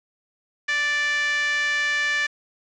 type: tone with high-pass filter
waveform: sawtooth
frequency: 586 Hz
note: D5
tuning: 4 cents flat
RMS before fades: -23 dBFS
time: 0.68-2.27 s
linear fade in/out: 10 ms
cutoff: 1900 Hz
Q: 6.6
effects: resampled to 16000 Hz + 7-bit